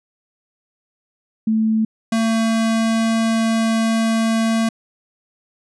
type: tone pair in turn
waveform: sine / square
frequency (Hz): 220 / 225.1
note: A3 / A3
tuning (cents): 0 / +40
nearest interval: unison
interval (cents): 40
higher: second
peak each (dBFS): -14 / -16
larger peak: first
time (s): 1.47-1.85 / 2.12-4.69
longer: second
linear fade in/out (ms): 5
effects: resampled to 24000 Hz